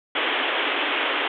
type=band-pass noise; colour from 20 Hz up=white; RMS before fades=-24 dBFS; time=0.15-1.28 s; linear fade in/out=5 ms; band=260 to 3400 Hz; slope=96 dB/octave; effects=none